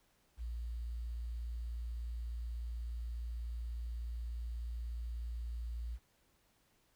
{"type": "tone with quantisation", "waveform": "sine", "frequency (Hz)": 58.27, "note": "A#1", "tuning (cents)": 0, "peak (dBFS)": -38, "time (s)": [0.37, 5.99], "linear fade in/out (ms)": 50, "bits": 11, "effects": ["pink hiss -73 dBFS RMS until 6.95 s"]}